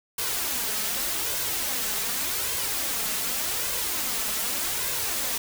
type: noise with flanger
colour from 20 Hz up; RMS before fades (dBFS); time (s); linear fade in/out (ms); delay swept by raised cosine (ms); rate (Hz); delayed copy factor
white; -28; 0.18-5.38; 5; 1.9 to 4.7; 0.85; +0.55
effects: none